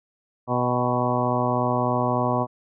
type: harmonic tone with a mistuned harmonic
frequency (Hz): 123.47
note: B2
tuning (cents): 0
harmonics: 1 / 2 / 3 / 4 / 5 / 6 / 7 / 8 / 9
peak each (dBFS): -27 / -27 / -31 / -31 / -27 / -29 / -32 / -28 / -30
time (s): 0.47-2.47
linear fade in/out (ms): 50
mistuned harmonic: 6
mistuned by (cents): +30
effects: none